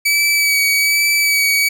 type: tone with vibrato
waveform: sawtooth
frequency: 2286 Hz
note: D7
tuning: 47 cents flat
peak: -9 dBFS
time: 0.05-1.69 s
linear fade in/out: 10 ms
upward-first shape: sine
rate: 1.2 Hz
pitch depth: 20 cents each way
effects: none